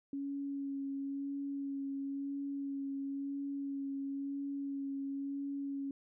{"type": "tone with vibrato", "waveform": "sine", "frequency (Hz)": 277.6, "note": "C#4", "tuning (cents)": 3, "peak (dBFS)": -36, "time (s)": [0.13, 5.91], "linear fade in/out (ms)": 2, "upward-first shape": "sine", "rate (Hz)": 0.98, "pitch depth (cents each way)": 15, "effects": []}